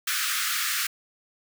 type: high-pass noise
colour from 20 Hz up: pink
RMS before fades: -27 dBFS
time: 0.07-0.87 s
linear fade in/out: 5 ms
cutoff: 1200 Hz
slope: 96 dB/octave
effects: none